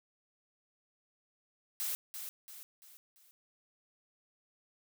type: noise with echo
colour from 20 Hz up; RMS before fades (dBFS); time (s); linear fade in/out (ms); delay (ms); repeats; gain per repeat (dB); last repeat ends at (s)
blue; -36; 1.8-1.95; 0; 340; 4; -7; 3.31
effects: none